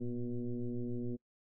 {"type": "tone with frequency modulation", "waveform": "sine", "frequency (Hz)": 123.47, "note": "B2", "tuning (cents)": 0, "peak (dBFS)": -34, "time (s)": [0, 1.17], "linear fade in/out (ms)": 20, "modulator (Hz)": 120, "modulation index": 2.1, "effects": ["noise-tail reverb RT60 0.1 s tail -26 dB re dry"]}